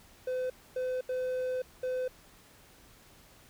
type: tone bursts at uneven times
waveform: triangle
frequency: 509 Hz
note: C5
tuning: 48 cents flat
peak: -28 dBFS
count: 4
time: 0.27-0.5 / 0.76-1.01 / 1.09-1.62 / 1.83-2.08 s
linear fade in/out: 5 ms
effects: pink hiss -58 dBFS RMS until 3.49 s